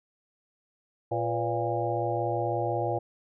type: harmonic tone with a mistuned harmonic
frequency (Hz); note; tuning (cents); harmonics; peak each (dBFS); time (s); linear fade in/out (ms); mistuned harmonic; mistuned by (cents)
116.3; A#2; -4; 1 / 3 / 4 / 5 / 6 / 7; -33 / -33 / -33 / -33 / -33 / -33; 1.11-2.99; 10; 4; +110
effects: none